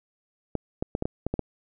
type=clicks; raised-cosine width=2 ms; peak=-13 dBFS; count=8; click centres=0.553 / 0.825 / 0.951 / 1.024 / 1.055 / 1.266 / 1.34 / 1.393 s; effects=none